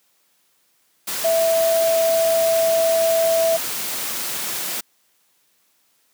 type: tone in noise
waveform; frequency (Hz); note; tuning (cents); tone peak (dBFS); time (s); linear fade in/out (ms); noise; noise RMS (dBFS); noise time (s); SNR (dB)
sine; 659; E5; -1; -15; 1.24-3.57; 10; white; -26; 1.07-4.81; +8
effects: white hiss -63 dBFS RMS until 6.13 s + high-pass 150 Hz 12 dB/octave